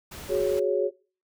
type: noise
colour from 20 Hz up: pink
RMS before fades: -41 dBFS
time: 0.11-0.6 s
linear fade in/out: 10 ms
type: chord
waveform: sine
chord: F# suspended second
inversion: none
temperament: just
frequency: 370 / 416.2 / 555 Hz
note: F#4 / G#4 / C#5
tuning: 0 / +4 / +2 cents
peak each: -26 dBFS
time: 0.28-0.91 s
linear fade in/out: 50 ms
effects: noise-tail reverb RT60 0.4 s tail -23 dB re dry